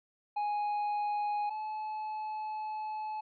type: tone pair in turn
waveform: triangle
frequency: 830.6 / 860 Hz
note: G#5 / A5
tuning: 0 / -40 cents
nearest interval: minor second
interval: 60 cents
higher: second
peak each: -28 / -33 dBFS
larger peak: first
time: 0.36-1.5 / 1.5-3.21 s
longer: second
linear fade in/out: 10 ms
effects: resampled to 11025 Hz